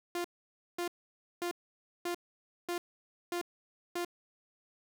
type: tone bursts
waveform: sawtooth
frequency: 349.2 Hz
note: F4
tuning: in tune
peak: -29 dBFS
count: 7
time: 0.15-4.048 s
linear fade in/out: 2 ms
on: 94 ms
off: 540 ms
effects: none